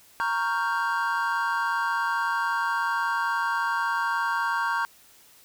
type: chord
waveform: triangle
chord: G half-diminished seventh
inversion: first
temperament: equal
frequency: 932.3 / 1108.7 / 1396.9 / 1568 Hz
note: Bb5 / Db6 / F6 / G6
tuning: 0 / 0 / 0 / 0 cents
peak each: -26 / -28 / -30 / -27 dBFS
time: 0.2-4.85 s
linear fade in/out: 0 ms
effects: white hiss -55 dBFS RMS until 5.44 s